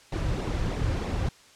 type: noise with flanger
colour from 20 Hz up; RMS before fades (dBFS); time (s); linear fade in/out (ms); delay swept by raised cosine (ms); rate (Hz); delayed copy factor
brown; -28; 0.12-1.29; 5; 0.63 to 4.83; 3.2; -0.6
effects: white hiss -54 dBFS RMS until 1.55 s + low-pass 7000 Hz 12 dB/octave